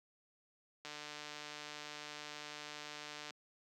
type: click train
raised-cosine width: 0.2 ms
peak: -29 dBFS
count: 367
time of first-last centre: 0.85-3.306 s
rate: 149 Hz
effects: high-pass 200 Hz 12 dB/octave